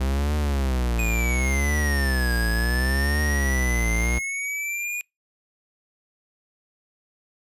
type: tone with vibrato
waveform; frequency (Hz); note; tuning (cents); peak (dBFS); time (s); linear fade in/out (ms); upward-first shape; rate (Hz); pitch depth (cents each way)
45% pulse; 64.7; C2; -19; -21; 0-4.19; 10; triangle; 0.7; 270
type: exponential two-way sweep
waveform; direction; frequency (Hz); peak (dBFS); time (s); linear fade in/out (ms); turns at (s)
square; down then up; 2498 to 1629 to 2457; -27; 0.99-5.01; 0; 2.34
effects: noise-tail reverb RT60 0.2 s tail -26 dB re dry + resampled to 32000 Hz